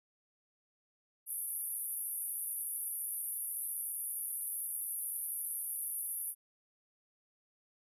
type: band-pass noise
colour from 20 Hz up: pink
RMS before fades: -39 dBFS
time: 1.26-6.35 s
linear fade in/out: 50 ms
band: 9800 to 13000 Hz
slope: 96 dB/octave
effects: resampled to 32000 Hz